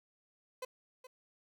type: tone with echo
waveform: 30% pulse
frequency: 510 Hz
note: C5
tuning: 44 cents flat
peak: -36 dBFS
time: 0.62-0.65 s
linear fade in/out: 5 ms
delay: 420 ms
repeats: 1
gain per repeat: -12 dB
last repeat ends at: 1.07 s
effects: none